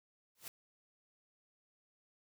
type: noise with exponential growth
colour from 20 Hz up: white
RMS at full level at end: -42 dBFS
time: 0.35-0.48 s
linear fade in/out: 2 ms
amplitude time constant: 27 ms
effects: none